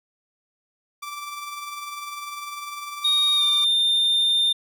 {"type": "tone with tremolo", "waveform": "sawtooth", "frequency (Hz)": 1169, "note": "D6", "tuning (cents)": -8, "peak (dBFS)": -26, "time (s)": [1.02, 3.65], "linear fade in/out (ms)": 10, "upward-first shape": "triangle", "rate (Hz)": 20, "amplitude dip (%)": 50}
{"type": "tone with pitch glide", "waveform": "triangle", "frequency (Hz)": [3729, 3612], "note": ["A#7", "A7"], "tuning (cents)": [0, 45], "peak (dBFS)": -16, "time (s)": [3.04, 4.53], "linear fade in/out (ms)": 10, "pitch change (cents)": -55, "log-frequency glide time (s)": [3.36, 3.43]}
{"effects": []}